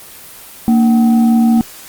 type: tone with frequency modulation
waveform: sine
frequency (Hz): 230.1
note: A#3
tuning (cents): -22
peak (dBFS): -7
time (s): 0.68-1.61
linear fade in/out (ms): 0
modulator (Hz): 526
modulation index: 0.39
effects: white hiss -35 dBFS RMS until 1.88 s + Opus 24 kbps